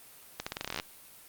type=accelerating click train; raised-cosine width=0.2 ms; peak=-16 dBFS; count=14; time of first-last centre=0.4-0.799 s; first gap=65 ms; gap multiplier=0.86; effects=white hiss -53 dBFS RMS until 1.28 s + Opus 32 kbps